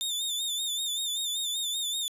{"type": "tone with vibrato", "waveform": "sawtooth", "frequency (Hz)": 3599, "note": "A7", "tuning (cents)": 38, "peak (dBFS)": -26, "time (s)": [0.01, 2.08], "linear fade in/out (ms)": 0, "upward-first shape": "sine", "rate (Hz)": 5.2, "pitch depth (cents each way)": 68, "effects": ["resampled to 32000 Hz"]}